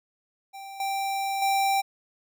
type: tone with level steps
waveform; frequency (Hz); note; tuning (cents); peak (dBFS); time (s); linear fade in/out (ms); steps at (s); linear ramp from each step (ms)
square; 784; G5; 0; -39 / -27 / -22; 0.53-1.82; 20; 0.8 / 1.42; 2
effects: none